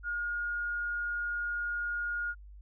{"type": "tone", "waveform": "sine", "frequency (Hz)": 1428, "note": "F6", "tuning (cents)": 38, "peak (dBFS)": -31, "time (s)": [0.03, 2.35], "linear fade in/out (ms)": 50, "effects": ["added 50 Hz sine -47 dBFS peak until 2.61 s"]}